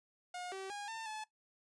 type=tone with pitch steps; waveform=sawtooth; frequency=718 / 384.4 / 818 / 898 / 863 Hz; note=F5 / G4 / G#5 / A5 / A5; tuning=+48 / -34 / -26 / +35 / -34 cents; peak=-38 dBFS; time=0.34-1.24 s; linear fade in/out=5 ms; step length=180 ms; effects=noise-tail reverb RT60 0.1 s tail -17 dB re dry + resampled to 22050 Hz